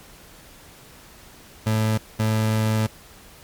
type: tone bursts at uneven times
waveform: 30% pulse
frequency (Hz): 109.4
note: A2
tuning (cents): -9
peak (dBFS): -16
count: 2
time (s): 1.66-1.98 / 2.19-2.87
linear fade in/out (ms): 10
effects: pink hiss -47 dBFS RMS until 3.43 s + MP3 96 kbps